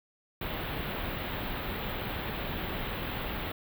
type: band-stop noise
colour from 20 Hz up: pink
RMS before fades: -35 dBFS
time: 0.41-3.52 s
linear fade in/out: 5 ms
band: 3800 to 14000 Hz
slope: 48 dB/octave
effects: none